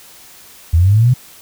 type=linear sweep; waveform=sine; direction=up; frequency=77.78 to 130 Hz; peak=-7 dBFS; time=0.73-1.14 s; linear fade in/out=10 ms; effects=white hiss -41 dBFS RMS until 1.41 s